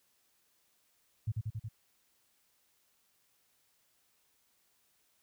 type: tone with echo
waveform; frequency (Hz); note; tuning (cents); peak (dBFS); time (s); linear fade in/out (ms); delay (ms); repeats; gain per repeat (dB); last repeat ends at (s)
sine; 109.3; A2; -11; -29; 1.27-1.32; 10; 92; 4; -2; 1.688
effects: white hiss -73 dBFS RMS until 5.22 s